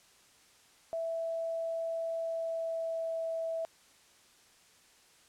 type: tone with pitch glide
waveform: sine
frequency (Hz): 659.3 to 655.1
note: E5 to E5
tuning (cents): 0 to -11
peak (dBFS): -32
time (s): 0.93-3.65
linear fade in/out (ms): 0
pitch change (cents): -11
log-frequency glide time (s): 2.16-3.2
effects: white hiss -62 dBFS RMS until 5.28 s + low-pass 9000 Hz 12 dB/octave